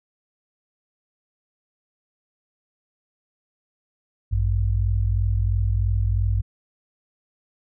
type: tone pair together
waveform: sine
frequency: 55 / 98 Hz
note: A1 / G2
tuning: 0 / 0 cents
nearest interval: minor seventh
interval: 1000 cents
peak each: -21 dBFS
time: 4.31-6.42 s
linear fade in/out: 20 ms
effects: none